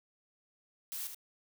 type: noise with echo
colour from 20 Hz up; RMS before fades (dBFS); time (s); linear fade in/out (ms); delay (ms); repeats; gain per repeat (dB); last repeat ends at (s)
blue; -40; 0.92-1.07; 0; 76; 1; -6; 1.146
effects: none